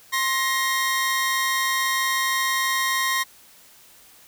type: tone pair together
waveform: sawtooth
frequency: 1057.7 / 1883 Hz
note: C6 / A#6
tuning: +18 / +17 cents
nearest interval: minor seventh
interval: 999 cents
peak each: -20 dBFS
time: 0.12-3.24 s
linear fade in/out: 20 ms
effects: white hiss -51 dBFS RMS until 4.27 s